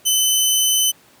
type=tone; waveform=15% pulse; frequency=3035 Hz; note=F#7; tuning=43 cents sharp; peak=-7 dBFS; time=0.05-0.92 s; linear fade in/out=20 ms; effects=pink hiss -51 dBFS RMS until 1.2 s + high-pass 150 Hz 12 dB/octave